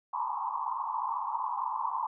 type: band-pass noise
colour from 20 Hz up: white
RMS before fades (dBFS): -33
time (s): 0.13-2.07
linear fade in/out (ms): 5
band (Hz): 850 to 1100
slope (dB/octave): 96
effects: none